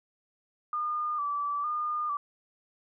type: tone with vibrato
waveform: sine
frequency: 1186 Hz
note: D6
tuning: 17 cents sharp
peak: -28 dBFS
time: 0.73-2.17 s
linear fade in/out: 2 ms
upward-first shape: square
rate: 1.1 Hz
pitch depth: 42 cents each way
effects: none